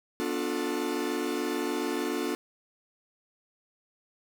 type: chord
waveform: 45% pulse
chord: B half-diminished seventh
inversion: none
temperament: equal with one note detuned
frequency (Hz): 246.9 / 293.7 / 356.8 / 440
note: B3 / D4 / F4 / A4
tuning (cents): 0 / 0 / +37 / 0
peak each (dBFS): -36 / -33 / -33 / -35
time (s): 0.2-2.35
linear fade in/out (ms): 0
effects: none